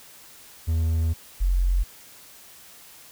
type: tone pair in turn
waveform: triangle / sine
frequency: 81.2 / 44.79 Hz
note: E2 / F1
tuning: -26 / +44 cents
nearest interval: minor seventh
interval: 1030 cents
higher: first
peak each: -18 dBFS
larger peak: neither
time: 0.67-1.14 / 1.4-1.84 s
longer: first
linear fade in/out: 20 ms
effects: white hiss -48 dBFS RMS until 3.11 s